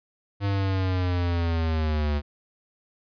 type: linear sweep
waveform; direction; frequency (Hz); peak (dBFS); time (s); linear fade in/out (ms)
square; down; 100.8 to 72.2; -23; 0.4-2.22; 50
effects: resampled to 11025 Hz